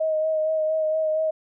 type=tone with vibrato; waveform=sine; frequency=628 Hz; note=D#5; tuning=16 cents sharp; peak=-20 dBFS; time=0-1.31 s; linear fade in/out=10 ms; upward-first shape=sine; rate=4.3 Hz; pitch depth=21 cents each way; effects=none